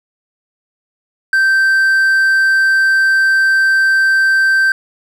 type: tone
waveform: triangle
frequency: 1560 Hz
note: G6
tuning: 9 cents flat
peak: -7 dBFS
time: 1.33-4.72 s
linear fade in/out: 2 ms
effects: none